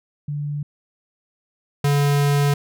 sine / square tone pair in turn, 146.2 / 143.19 Hz, D3 / D3, -7 / -43 cents, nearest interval unison, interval 36 cents, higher first, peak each -23 / -16 dBFS, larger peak second, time 0.28-0.63 / 1.84-2.54 s, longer second, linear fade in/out 5 ms, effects none

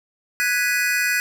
square chord, G# minor seventh, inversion third, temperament equal, 1480 / 1661.2 / 1975.5 / 2489 Hz, F#6 / G#6 / B6 / D#7, 0 / 0 / 0 / 0 cents, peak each -25 dBFS, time 0.4-1.2 s, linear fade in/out 0 ms, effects none

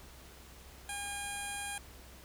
15% pulse tone with low-pass filter, 810 Hz, G#5, 43 cents flat, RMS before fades -40 dBFS, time 0.89-1.78 s, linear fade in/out 2 ms, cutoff 10000 Hz, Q 8.4, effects added 64 Hz sine -55 dBFS peak until 2.24 s + pink hiss -55 dBFS RMS until 2.24 s

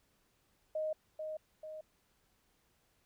sine tone with echo, 622.3 Hz, D#5, in tune, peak -33 dBFS, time 0.75-0.93 s, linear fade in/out 5 ms, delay 440 ms, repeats 2, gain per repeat -5 dB, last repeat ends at 1.81 s, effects pink hiss -74 dBFS RMS until 3.05 s

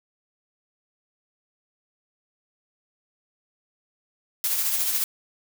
blue noise with tremolo, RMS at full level -23 dBFS, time 4.44-5.04 s, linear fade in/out 0 ms, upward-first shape sine, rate 14 Hz, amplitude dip 40%, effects none

